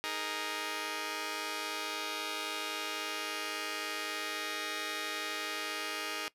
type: chord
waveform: 5% pulse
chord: D# suspended fourth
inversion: none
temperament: just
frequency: 311.1 / 414.8 / 466.7 Hz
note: D#4 / G#4 / A#4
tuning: 0 / -2 / +2 cents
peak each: -29 dBFS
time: 0.04-6.28 s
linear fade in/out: 0 ms
effects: noise-tail reverb RT60 0.1 s tail -19 dB re dry + low-pass 12000 Hz 12 dB/octave